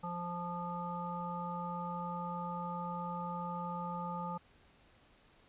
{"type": "harmonic tone", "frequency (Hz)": 174.61, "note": "F3", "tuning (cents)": 0, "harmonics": [1, 3, 5, 7], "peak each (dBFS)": [-41, -47, -41, -43], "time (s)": [0.03, 4.38], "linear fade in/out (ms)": 10, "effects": ["pink hiss -65 dBFS RMS until 5.48 s", "resampled to 8000 Hz"]}